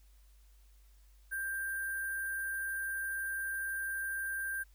sine tone with sample-and-hold, 1582 Hz, G6, 15 cents sharp, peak -34 dBFS, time 1.31-4.64 s, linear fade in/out 20 ms, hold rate 11025 Hz, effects added 50 Hz sine -58 dBFS peak until 4.74 s + white hiss -71 dBFS RMS until 4.74 s

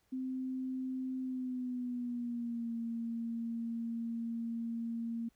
sine tone with pitch glide, 259.2 to 230.9 Hz, C4 to A#3, -16 to -16 cents, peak -35 dBFS, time 0.12-5.29 s, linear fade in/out 10 ms, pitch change -200 cents, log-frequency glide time 1.21-2.73 s, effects pink hiss -75 dBFS RMS until 5.35 s

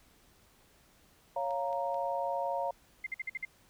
sine chord, Bb minor, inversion first, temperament equal, 554.4 / 698.5 / 932.3 Hz, Db5 / F5 / Bb5, 0 / 0 / 0 cents, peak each -35 dBFS, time 1.36-2.71 s, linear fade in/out 5 ms
clicks, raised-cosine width 0.2 ms, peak -37 dBFS, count 3, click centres 1.508 / 1.729 / 1.944 s
sine tone bursts, 2093 Hz, C7, in tune, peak -33 dBFS, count 6, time 3.04-3.451 s, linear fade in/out 5 ms, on 26 ms, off 51 ms
effects pink hiss -64 dBFS RMS until 3.69 s

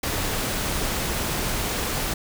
pink noise, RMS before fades -26 dBFS, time 0.03-2.14 s, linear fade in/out 5 ms, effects none

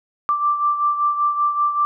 sine beating tone pair, 1174.7 / 1179.9 Hz, D6 / D6, 0 / +8 cents, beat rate 5.2 Hz, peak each -17 / -24 dBFS, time 0.29-1.85 s, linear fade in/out 0 ms, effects none

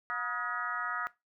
harmonic tone with a mistuned harmonic, 240.2 Hz, B3, 48 cents flat, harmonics 3 / 4 / 5 / 6 / 7 / 8, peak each -44 / -43 / -35 / -38 / -40 / -41 dBFS, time 0.1-1.07 s, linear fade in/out 0 ms, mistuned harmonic 5, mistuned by +78 cents, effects noise-tail reverb RT60 0.2 s tail -18 dB re dry

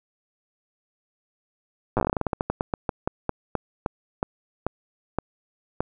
slowing click train, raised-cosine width 1 ms, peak -9 dBFS, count 27, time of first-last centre 1.97-5.805 s, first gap 8 ms, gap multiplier 1.19, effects none

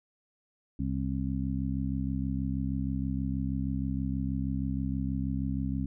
harmonic tone, 66.3 Hz, C2, 23 cents sharp, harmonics 1 / 2 / 3 / 4, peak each -34 / -34 / -34 / -34 dBFS, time 0.79-5.86 s, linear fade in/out 5 ms, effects none

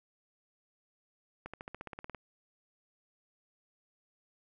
accelerating click train, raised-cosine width 0.5 ms, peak -27 dBFS, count 12, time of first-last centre 1.46-2.147 s, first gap 76 ms, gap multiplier 0.96, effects none

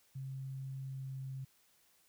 sine tone with pitch glide, 133.9 to 133.13 Hz, C3 to C3, +40 to +30 cents, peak -40 dBFS, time 0.15-1.45 s, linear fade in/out 10 ms, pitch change -10 cents, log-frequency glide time 0.86-1.24 s, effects white hiss -70 dBFS RMS until 2.08 s

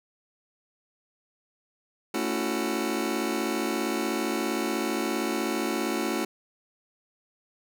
sawtooth chord, F# minor seventh, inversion first, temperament just, 222 / 277.5 / 333 / 370 Hz, A3 / C#4 / E4 / F#4, +16 / +2 / +18 / 0 cents, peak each -28 / -28 / -27 / -28 dBFS, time 2.14-6.25 s, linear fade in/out 5 ms, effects none

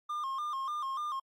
triangle tone with vibrato, 1136 Hz, C#6, 42 cents sharp, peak -31 dBFS, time 0.09-1.2 s, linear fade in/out 10 ms, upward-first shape square, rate 3.4 Hz, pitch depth 100 cents each way, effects AAC 64 kbps

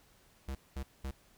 square tone bursts, 67.1 Hz, C2, 44 cents sharp, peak -37 dBFS, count 3, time 0.48-1.11 s, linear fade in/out 5 ms, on 70 ms, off 210 ms, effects pink hiss -65 dBFS RMS until 1.37 s

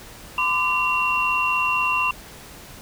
sine tone cluster, 1016 / 1180 / 2748 Hz, B5 / D6 / F7, +49 / +8 / -29 cents, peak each -23 / -27 / -21 dBFS, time 0.38-2.11 s, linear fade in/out 2 ms, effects pink hiss -42 dBFS RMS until 2.81 s

